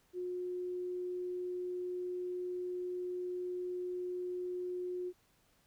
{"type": "tone", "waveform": "sine", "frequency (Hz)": 360.4, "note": "F#4", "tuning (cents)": -45, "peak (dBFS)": -36, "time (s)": [0.13, 5.13], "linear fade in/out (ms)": 50, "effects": ["pink hiss -71 dBFS RMS until 5.66 s"]}